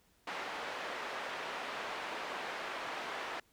pink band-pass noise, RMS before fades -41 dBFS, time 0.27-3.4 s, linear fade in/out 5 ms, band 570 to 2600 Hz, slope 12 dB/octave, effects pink hiss -70 dBFS RMS until 3.52 s

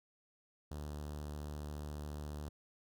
sawtooth tone with notch filter, 74.3 Hz, D2, 21 cents sharp, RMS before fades -44 dBFS, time 0.71-2.49 s, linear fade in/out 5 ms, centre 2200 Hz, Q 1.1, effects none

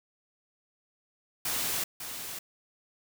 white noise with echo, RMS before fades -31 dBFS, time 1.45-1.84 s, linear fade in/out 5 ms, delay 550 ms, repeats 1, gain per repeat -8 dB, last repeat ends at 2.39 s, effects none

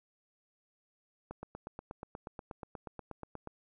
click train, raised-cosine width 1 ms, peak -28 dBFS, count 19, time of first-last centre 1.31-3.473 s, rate 8.32 Hz, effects none

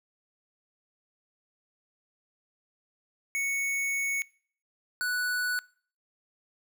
square tone pair in turn, 2217 / 1479.7 Hz, C#7 / F#6, 0 / 0 cents, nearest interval perfect fifth, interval 700 cents, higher first, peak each -28 dBFS, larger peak neither, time 3.35-4.22 / 5.01-5.59 s, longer first, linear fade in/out 0 ms, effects noise-tail reverb RT60 0.5 s tail -24 dB re dry

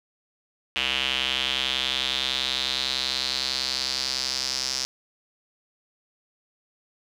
square tone with band-pass filter sweep, 65.41 Hz, C2, in tune, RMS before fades -27 dBFS, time 0.76-4.85 s, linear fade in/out 0 ms, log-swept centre 2900 to 5300 Hz, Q 4.7, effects none

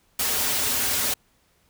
white noise with comb filter, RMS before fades -24 dBFS, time 0.19-1.14 s, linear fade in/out 5 ms, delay 5.9 ms, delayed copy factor -0.65, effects pink hiss -64 dBFS RMS until 1.69 s

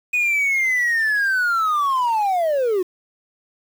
triangle linear sweep, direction down, 2494 to 349.2 Hz, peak -14 dBFS, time 0.13-2.83 s, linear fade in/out 10 ms, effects tanh soft clip ceiling -11 dBFS + 7-bit

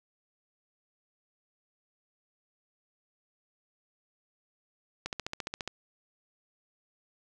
click train, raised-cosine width 0.2 ms, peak -17 dBFS, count 10, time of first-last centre 5.06-5.676 s, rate 14.6 Hz, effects none

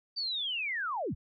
sine linear sweep, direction down, 4663 to 40.19 Hz, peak -31 dBFS, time 0.16-1.15 s, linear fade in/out 20 ms, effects none

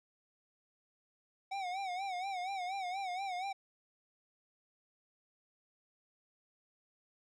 square tone with vibrato, 752 Hz, F#5, 28 cents sharp, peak -37 dBFS, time 1.51-3.53 s, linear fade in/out 10 ms, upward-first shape sine, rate 4.2 Hz, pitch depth 100 cents each way, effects low-pass 5000 Hz 12 dB/octave

